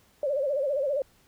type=tone with vibrato; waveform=sine; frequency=560 Hz; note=C#5; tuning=18 cents sharp; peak=-24 dBFS; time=0.23-1.02 s; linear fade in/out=2 ms; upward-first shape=sine; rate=15 Hz; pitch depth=120 cents each way; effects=pink hiss -62 dBFS RMS until 1.27 s